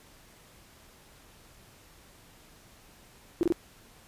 sine tone bursts, 341 Hz, F4, 41 cents flat, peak -21 dBFS, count 3, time 3.41-3.523 s, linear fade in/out 0 ms, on 21 ms, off 25 ms, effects pink hiss -56 dBFS RMS until 4.07 s + resampled to 32000 Hz

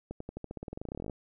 accelerating click train, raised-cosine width 2 ms, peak -25 dBFS, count 23, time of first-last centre 0.11-1.097 s, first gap 94 ms, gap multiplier 0.92, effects none

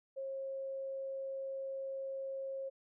sine tone, 539 Hz, C#5, 49 cents flat, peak -38 dBFS, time 0.16-2.7 s, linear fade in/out 20 ms, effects none

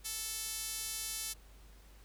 5% pulse tone with band-pass filter, 440 Hz, A4, in tune, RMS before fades -40 dBFS, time 0.04-1.34 s, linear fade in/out 20 ms, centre 9200 Hz, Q 5.3, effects added 50 Hz sine -55 dBFS peak until 2.04 s + pink hiss -63 dBFS RMS until 2.04 s

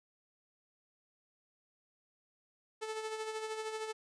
sawtooth tone with tremolo, 437.3 Hz, A4, 11 cents flat, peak -32 dBFS, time 2.81-3.93 s, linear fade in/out 20 ms, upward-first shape sine, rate 13 Hz, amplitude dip 50%, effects resampled to 22050 Hz

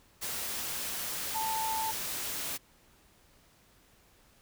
sine tone in noise, 886 Hz, A5, 12 cents sharp, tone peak -31 dBFS, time 1.34-1.92 s, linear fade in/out 20 ms, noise white, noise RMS -36 dBFS, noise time 0.21-2.58 s, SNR +2 dB, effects pink hiss -63 dBFS RMS until 4.41 s

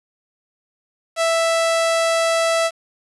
sawtooth tone, 660 Hz, E5, 2 cents sharp, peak -12 dBFS, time 1.16-2.71 s, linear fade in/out 50 ms, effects resampled to 24000 Hz + 7-bit

